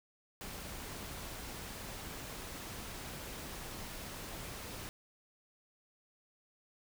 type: noise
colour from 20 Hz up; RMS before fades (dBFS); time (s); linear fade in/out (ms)
pink; -45; 0.41-4.89; 0
effects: none